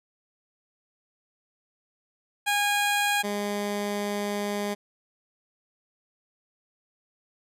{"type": "tone pair in turn", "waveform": "15% pulse", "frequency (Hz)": [819, 204.8], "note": ["G#5", "G#3"], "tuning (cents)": [-24, -24], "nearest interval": "2 octaves", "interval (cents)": 2400, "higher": "first", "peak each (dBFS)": [-16, -21], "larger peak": "first", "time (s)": [[2.46, 3.23], [3.23, 4.75]], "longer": "second", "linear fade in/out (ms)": 20, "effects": ["resampled to 32000 Hz"]}